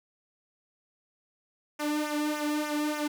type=tone with flanger; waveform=sawtooth; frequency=299.3 Hz; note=D4; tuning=33 cents sharp; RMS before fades=-30 dBFS; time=1.79-3.08 s; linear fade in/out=10 ms; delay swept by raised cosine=0.23 to 2.03 ms; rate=3.4 Hz; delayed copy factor=-0.75; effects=none